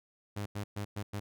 sawtooth tone bursts at uneven times, 102.5 Hz, G#2, 22 cents flat, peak -31 dBFS, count 5, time 0.36-0.46 / 0.55-0.64 / 0.76-0.85 / 0.96-1.03 / 1.13-1.2 s, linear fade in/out 10 ms, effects none

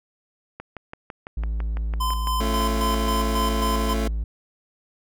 click train, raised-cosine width 0.5 ms, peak -20 dBFS, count 15, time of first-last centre 0.6-2.941 s, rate 5.98 Hz
triangle tone, 55 Hz, A1, in tune, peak -21 dBFS, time 1.37-4.24 s, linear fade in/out 5 ms
square tone with tremolo, 1026 Hz, C6, 34 cents flat, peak -24 dBFS, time 2-3.94 s, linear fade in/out 10 ms, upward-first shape square, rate 3.7 Hz, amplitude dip 55%
25% pulse chord, A augmented, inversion none, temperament just, 220 / 275 / 343.8 Hz, A3 / C#4 / E#4, 0 / -14 / -27 cents, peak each -23 / -28 / -29 dBFS, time 2.4-4.08 s, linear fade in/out 5 ms
effects none

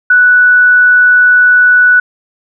sine tone, 1480 Hz, F#6, in tune, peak -3 dBFS, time 0.1-2 s, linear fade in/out 5 ms, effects none

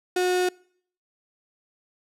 35% pulse tone, 363.2 Hz, F#4, 32 cents flat, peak -19 dBFS, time 0.16-0.49 s, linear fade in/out 5 ms, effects noise-tail reverb RT60 0.6 s tail -25 dB re dry + low-pass 12000 Hz 12 dB/octave

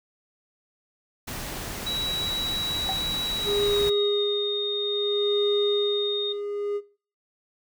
pink noise, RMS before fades -34 dBFS, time 1.27-3.9 s, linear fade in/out 10 ms
sine tone with pitch glide, 3898 to 3690 Hz, B7 to A#7, -23 to -18 cents, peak -26 dBFS, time 1.86-6.33 s, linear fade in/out 10 ms, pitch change -95 cents, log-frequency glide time 3.36-4.23 s
sine tone with exponential decay, 767 Hz, G5, 38 cents flat, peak -23 dBFS, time 2.89-3.02 s, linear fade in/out 0 ms, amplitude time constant 28 ms
triangle tone with tremolo, 409.7 Hz, G#4, 24 cents flat, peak -20 dBFS, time 3.44-6.81 s, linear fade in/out 50 ms, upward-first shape sine, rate 0.6 Hz, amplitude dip 60%
effects noise-tail reverb RT60 0.4 s tail -19 dB re dry

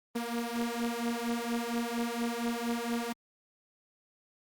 sawtooth beating tone pair, 233.1 / 237.4 Hz, A#3 / A#3, 0 / +32 cents, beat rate 4.3 Hz, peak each -30 dBFS, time 0.15-3.13 s, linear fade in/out 10 ms, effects Opus 24 kbps

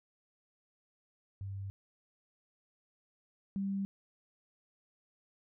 sine tone pair in turn, 98 / 196.36 Hz, G2 / G3, 0 / +3 cents, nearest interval octave, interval 1203 cents, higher second, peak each -38 / -32 dBFS, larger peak second, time 1.41-1.7 / 3.56-3.85 s, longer neither, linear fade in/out 0 ms, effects none

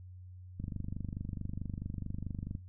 click train, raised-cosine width 5 ms, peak -26 dBFS, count 49, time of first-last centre 0.6-2.551 s, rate 24.6 Hz, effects noise-tail reverb RT60 0.2 s tail -17 dB re dry + added 91 Hz sine -47 dBFS peak until 2.68 s

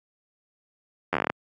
slowing click train, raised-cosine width 0.5 ms, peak -8 dBFS, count 10, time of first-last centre 1.13-1.3 s, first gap 11 ms, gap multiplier 1.13, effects high-pass 150 Hz 12 dB/octave + AAC 64 kbps

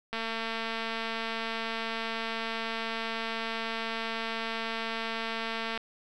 click train, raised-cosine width 0.3 ms, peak -18 dBFS, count 1277, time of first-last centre 0.13-5.776 s, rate 226 Hz, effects none

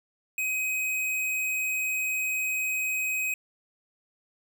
square tone, 2524 Hz, D#7, 24 cents sharp, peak -27 dBFS, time 0.38-3.34 s, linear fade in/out 2 ms, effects none

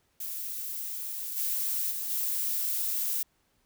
violet noise with level steps, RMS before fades -36 / -30 / -34 / -30 dBFS, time 0.2-3.23 s, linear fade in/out 5 ms, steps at 1.36 / 1.9 / 2.09 s, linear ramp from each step 20 ms, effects pink hiss -71 dBFS RMS until 3.65 s

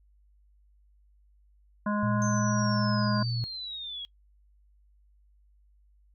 harmonic tone, 207.7 Hz, G#3, in tune, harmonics 1 / 3 / 5 / 7 / 8, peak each -27 / -35 / -33 / -37 / -44 dBFS, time 1.86-3.23 s, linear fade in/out 5 ms
sine tone with pitch glide, 116.54 to 118.24 Hz, A#2 to A#2, 0 to +25 cents, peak -28 dBFS, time 2.03-3.44 s, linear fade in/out 0 ms, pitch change +25 cents, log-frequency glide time 2.88-3.32 s
sine linear sweep, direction down, 6310 to 3283 Hz, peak -35 dBFS, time 2.22-4.05 s, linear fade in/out 0 ms
effects noise-tail reverb RT60 0.1 s tail -22 dB re dry + added 50 Hz sine -59 dBFS peak until 6.14 s

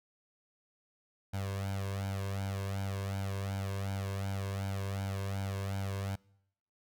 sawtooth tone with flanger, 98 Hz, G2, in tune, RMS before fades -36 dBFS, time 1.33-6.16 s, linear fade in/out 10 ms, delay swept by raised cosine 1.3 to 1.89 ms, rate 2.7 Hz, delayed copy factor +0.8, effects noise-tail reverb RT60 0.8 s tail -25 dB re dry

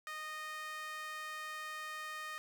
sawtooth tone with high-pass filter, 618 Hz, D#5, 12 cents flat, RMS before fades -44 dBFS, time 0.07-2.38 s, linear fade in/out 0 ms, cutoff 1500 Hz, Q 5.1, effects none

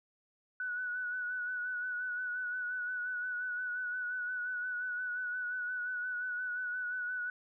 sine tone with vibrato, 1480 Hz, F#6, in tune, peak -34 dBFS, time 0.6-7.3 s, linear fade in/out 2 ms, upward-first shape sine, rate 5.7 Hz, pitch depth 33 cents each way, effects none

